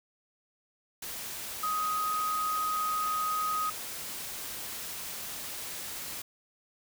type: tone in noise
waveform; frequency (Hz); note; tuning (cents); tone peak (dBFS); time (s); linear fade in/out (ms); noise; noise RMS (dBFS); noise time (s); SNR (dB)
sine; 1254; D#6; +13; -28; 1.63-3.7; 5; white; -39; 1.02-6.22; +8
effects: none